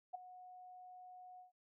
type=tone with ADSR envelope; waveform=sine; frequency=731 Hz; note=F#5; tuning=21 cents flat; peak=-38 dBFS; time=0.13-1.52 s; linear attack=18 ms; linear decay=10 ms; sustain=-15 dB; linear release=130 ms; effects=none